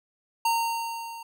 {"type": "tone with level ramp", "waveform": "square", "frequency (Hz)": 921, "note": "A#5", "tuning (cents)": -21, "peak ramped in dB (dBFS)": [-21, -39], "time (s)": [0.45, 1.23], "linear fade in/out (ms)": 5, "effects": []}